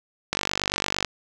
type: click train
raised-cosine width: 0.2 ms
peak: -5 dBFS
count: 36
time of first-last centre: 0.33-1.047 s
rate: 48.8 Hz
effects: none